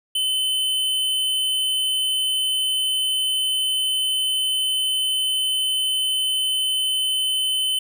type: tone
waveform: square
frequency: 3044 Hz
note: F#7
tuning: 48 cents sharp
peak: -20 dBFS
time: 0.15-7.79 s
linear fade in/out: 5 ms
effects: 10-bit